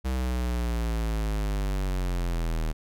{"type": "linear sweep", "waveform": "square", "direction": "down", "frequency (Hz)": [65, 38.8], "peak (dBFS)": -26, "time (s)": [0.04, 2.73], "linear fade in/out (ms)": 20, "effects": []}